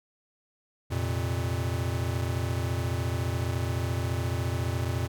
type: chord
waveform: square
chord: F suspended fourth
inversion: none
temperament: equal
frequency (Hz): 87.31 / 116.54 / 130.81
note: F2 / Bb2 / C3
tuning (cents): 0 / 0 / 0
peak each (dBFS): -31 / -31 / -37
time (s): 0.9-5.08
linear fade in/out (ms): 20
effects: none